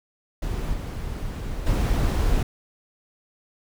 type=noise with level steps; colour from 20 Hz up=brown; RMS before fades=-27 / -30 / -21 dBFS; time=0.42-2.43 s; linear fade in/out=5 ms; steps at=0.73 / 1.66 s; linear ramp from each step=10 ms; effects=none